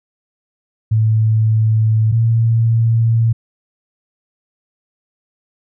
sine tone pair in turn, 110 / 114.29 Hz, A2 / A#2, 0 / -34 cents, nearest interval minor second, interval 66 cents, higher second, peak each -10 dBFS, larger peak neither, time 0.91-2.12 / 2.12-3.33 s, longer neither, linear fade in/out 10 ms, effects none

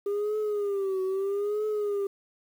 sine tone with vibrato, 401.4 Hz, G4, 41 cents sharp, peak -23 dBFS, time 0.06-2.07 s, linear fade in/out 5 ms, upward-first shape triangle, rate 0.78 Hz, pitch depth 120 cents each way, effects tanh soft clip ceiling -25 dBFS + 9-bit

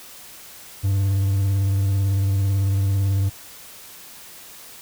triangle tone with vibrato, 98 Hz, G2, in tune, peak -15 dBFS, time 0.83-3.3 s, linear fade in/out 20 ms, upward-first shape sine, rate 18 Hz, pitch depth 38 cents each way, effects white hiss -42 dBFS RMS until 4.81 s

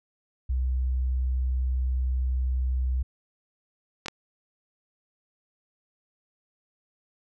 sine tone, 63.7 Hz, C2, 46 cents flat, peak -23 dBFS, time 0.49-3.03 s, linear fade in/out 10 ms
clicks, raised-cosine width 0.2 ms, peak -15 dBFS, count 2, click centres 4.06 / 4.083 s
effects none

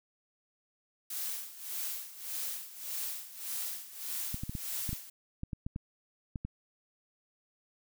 blue noise with tremolo, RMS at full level -36 dBFS, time 1.1-5.1 s, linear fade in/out 5 ms, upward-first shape sine, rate 1.7 Hz, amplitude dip 80%
clicks, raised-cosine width 5 ms, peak -24 dBFS, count 12, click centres 4.344 / 4.435 / 4.495 / 4.552 / 4.892 / 4.93 / 5.434 / 5.532 / 5.665 / 5.761 / 6.358 / 6.45 s
effects none

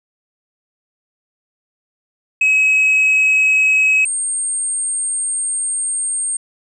sine tone pair in turn, 2555 / 8594 Hz, D#7 / C9, +45 / +45 cents, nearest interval octave + major sixth, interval 2100 cents, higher second, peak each -8 / -17 dBFS, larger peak first, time 2.41-4.05 / 4.05-6.37 s, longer second, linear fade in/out 5 ms, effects tanh soft clip ceiling -9 dBFS

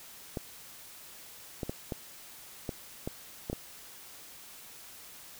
clicks, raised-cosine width 2 ms, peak -20 dBFS, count 8, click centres 0.372 / 1.632 / 1.695 / 1.922 / 2.692 / 3.075 / 3.499 / 3.53 s, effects white hiss -50 dBFS RMS until 5.39 s

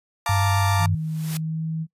35% pulse chord, Bb major seventh, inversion second, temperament equal, 698.5 / 880 / 932.3 / 1174.7 Hz, F5 / A5 / Bb5 / D6, 0 / 0 / 0 / 0 cents, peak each -28 / -25 / -27 / -26 dBFS, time 0.26-0.86 s, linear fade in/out 2 ms
sine tone with vibrato, 97.6 Hz, G2, 7 cents flat, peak -19 dBFS, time 0.29-0.95 s, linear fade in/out 5 ms, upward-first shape triangle, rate 7.6 Hz, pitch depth 26 cents each way
sine tone with pitch glide, 158 to 160.48 Hz, D#3 to E3, +27 to -46 cents, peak -24 dBFS, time 0.78-1.87 s, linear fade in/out 50 ms, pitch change +27 cents, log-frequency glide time 1.32-1.64 s
white noise with exponential growth, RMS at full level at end -30 dBFS, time 0.93-1.37 s, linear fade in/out 1 ms, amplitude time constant 95 ms
effects noise-tail reverb RT60 0.1 s tail -23 dB re dry + resampled to 32000 Hz

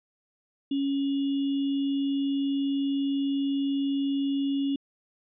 sine tone with sample-and-hold, 277.2 Hz, C#4, in tune, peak -24 dBFS, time 0.71-4.76 s, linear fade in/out 5 ms, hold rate 3150 Hz, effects resampled to 11025 Hz

